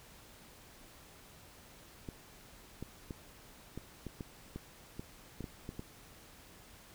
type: clicks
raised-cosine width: 3 ms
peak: -28 dBFS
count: 12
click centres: 2.088 / 2.826 / 3.108 / 3.776 / 4.067 / 4.208 / 4.56 / 4.995 / 5.407 / 5.442 / 5.691 / 5.794 s
effects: pink hiss -57 dBFS RMS until 6.94 s